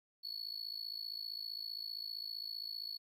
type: tone with amplitude modulation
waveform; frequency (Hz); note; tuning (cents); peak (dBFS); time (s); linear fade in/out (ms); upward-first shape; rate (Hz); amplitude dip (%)
triangle; 4400; C#8; -14; -36; 0.23-2.98; 20; sine; 55.3; 90
effects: 13-bit